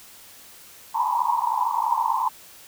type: band-pass noise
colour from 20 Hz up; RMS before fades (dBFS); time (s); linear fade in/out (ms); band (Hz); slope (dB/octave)
white; -23; 0.94-2.29; 10; 890 to 1000; 96
effects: white hiss -47 dBFS RMS until 2.67 s